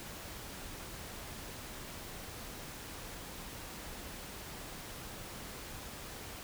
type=silence; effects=pink hiss -46 dBFS RMS until 6.43 s